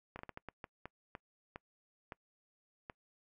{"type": "slowing click train", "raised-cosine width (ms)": 0.5, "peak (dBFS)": -29, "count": 12, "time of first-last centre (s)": [0.16, 2.898], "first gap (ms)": 31, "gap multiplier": 1.38, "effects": ["noise-tail reverb RT60 0.1 s tail -25 dB re dry"]}